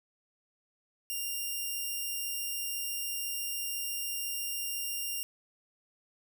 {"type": "tone", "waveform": "5% pulse", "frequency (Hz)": 2794, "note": "F7", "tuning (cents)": 0, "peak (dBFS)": -24, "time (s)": [1.1, 5.23], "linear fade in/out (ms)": 0, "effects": []}